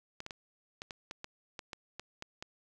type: clicks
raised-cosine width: 0.2 ms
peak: -24 dBFS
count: 12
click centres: 0.204 / 0.264 / 0.308 / 0.819 / 0.908 / 1.111 / 1.244 / 1.592 / 1.732 / 1.996 / 2.224 / 2.425 s
effects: none